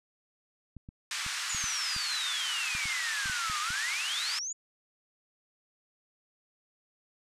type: clicks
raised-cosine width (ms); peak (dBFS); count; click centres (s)
5; -32; 12; 0.767 / 0.889 / 1.264 / 1.548 / 1.641 / 1.964 / 2.751 / 2.856 / 3.258 / 3.298 / 3.499 / 3.705
type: band-pass noise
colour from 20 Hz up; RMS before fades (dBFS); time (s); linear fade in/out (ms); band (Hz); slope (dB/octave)
pink; -35; 1.11-4.39; 2; 1300 to 8400; 24
type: exponential two-way sweep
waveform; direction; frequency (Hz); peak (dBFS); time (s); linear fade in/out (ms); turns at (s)
sine; down then up; 7080 to 1174.7 to 7080; -33; 1.49-4.53; 10; 3.6
effects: resampled to 32000 Hz